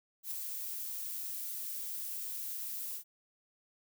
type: noise with ADSR envelope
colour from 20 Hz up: violet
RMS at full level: -37 dBFS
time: 0.23-3.04 s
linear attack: 83 ms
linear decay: 3 ms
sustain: -3 dB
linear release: 86 ms
effects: none